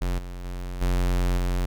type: tone with level steps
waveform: square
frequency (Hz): 44.75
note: F1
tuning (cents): +43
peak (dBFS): -24 / -34 / -31 / -21 / -23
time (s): 0.01-1.66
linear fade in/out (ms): 10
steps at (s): 0.18 / 0.44 / 0.81 / 1.37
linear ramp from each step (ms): 10
effects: none